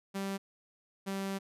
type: tone pair in turn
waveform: sawtooth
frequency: 195.6 / 194.86 Hz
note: G3 / G3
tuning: -4 / -10 cents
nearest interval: unison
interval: 6 cents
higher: first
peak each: -30 / -30 dBFS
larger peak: neither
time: 0.14-0.38 / 1.06-1.39 s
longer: second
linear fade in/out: 20 ms
effects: resampled to 32000 Hz

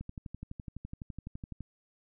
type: click train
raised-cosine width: 5 ms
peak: -28 dBFS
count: 20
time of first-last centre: 0.01-1.607 s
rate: 11.9 Hz
effects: none

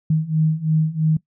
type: beating tone pair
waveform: sine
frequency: 155.56 / 158.56 Hz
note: D#3 / D#3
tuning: 0 / +33 cents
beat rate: 3 Hz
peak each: -20 / -18 dBFS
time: 0.1-1.17 s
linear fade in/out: 5 ms
effects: noise-tail reverb RT60 0.1 s tail -20 dB re dry

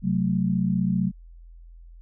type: chord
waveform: sine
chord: F# diminished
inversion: second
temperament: equal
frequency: 130.81 / 185 / 220 Hz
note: C3 / F#3 / A3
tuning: 0 / 0 / 0 cents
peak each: -28 / -22 / -27 dBFS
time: 0.02-1.12 s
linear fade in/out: 50 ms
effects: added 42 Hz sine -43 dBFS peak until 2.01 s

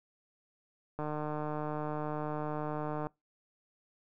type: click train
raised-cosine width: 1 ms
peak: -23 dBFS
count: 315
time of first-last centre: 0.99-3.069 s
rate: 151 Hz
effects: noise-tail reverb RT60 0.2 s tail -24 dB re dry

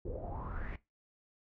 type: noise with low-pass filter sweep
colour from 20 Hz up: brown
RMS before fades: -40 dBFS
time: 0.05-0.76 s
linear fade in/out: 5 ms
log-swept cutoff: 420 to 2300 Hz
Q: 7
effects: noise-tail reverb RT60 0.2 s tail -18 dB re dry

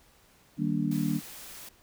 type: chord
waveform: sine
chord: Eb major seventh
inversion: none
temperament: just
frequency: 155.56 / 194.45 / 233.3 / 291.7 Hz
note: Eb3 / G3 / Bb3 / D4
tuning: 0 / -14 / +2 / -12 cents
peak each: -31 dBFS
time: 0.57-1.21 s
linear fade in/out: 50 ms
type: noise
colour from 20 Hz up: white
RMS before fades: -45 dBFS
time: 0.91-1.69 s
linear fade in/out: 5 ms
effects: pink hiss -61 dBFS RMS until 1.82 s

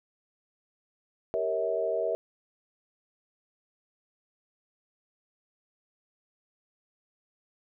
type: chord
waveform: sine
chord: G diminished seventh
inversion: none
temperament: equal with one note detuned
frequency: 392 / 466.2 / 554.4 / 645.3 Hz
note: G4 / Bb4 / Db5 / Fb5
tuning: 0 / 0 / 0 / -37 cents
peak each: -35 / -31 / -35 / -29 dBFS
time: 1.34-2.15 s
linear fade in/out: 0 ms
effects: none

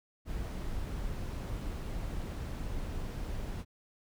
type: noise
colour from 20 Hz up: brown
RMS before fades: -37 dBFS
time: 0.25-3.65 s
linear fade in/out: 50 ms
effects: none

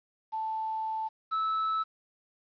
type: tone pair in turn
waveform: sine / triangle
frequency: 880 / 1306.6 Hz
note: A5 / E6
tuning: 0 / -16 cents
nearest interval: perfect fifth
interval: 684 cents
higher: second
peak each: -30 / -25 dBFS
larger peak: second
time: 0.32-1.09 / 1.31-1.84 s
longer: first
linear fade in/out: 20 ms
effects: resampled to 11025 Hz + 10-bit

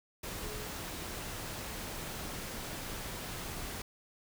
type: tone in noise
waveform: sine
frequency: 423.6 Hz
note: G#4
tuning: 34 cents sharp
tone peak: -47 dBFS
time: 0.43-0.67 s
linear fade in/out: 5 ms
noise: pink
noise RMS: -41 dBFS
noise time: 0.23-3.82 s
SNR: -9 dB
effects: none

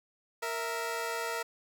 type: tone pair together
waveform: 15% pulse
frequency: 464.3 / 656.6 Hz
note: A#4 / E5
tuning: -7 / -7 cents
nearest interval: tritone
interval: 600 cents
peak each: -28 / -31 dBFS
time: 0.42-1.43 s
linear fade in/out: 10 ms
effects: none

